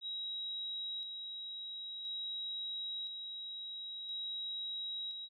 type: tone with tremolo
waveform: sine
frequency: 3837 Hz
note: A#7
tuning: 49 cents sharp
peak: -38 dBFS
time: 0.01-5.29 s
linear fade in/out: 50 ms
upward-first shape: square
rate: 0.49 Hz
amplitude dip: 35%
effects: none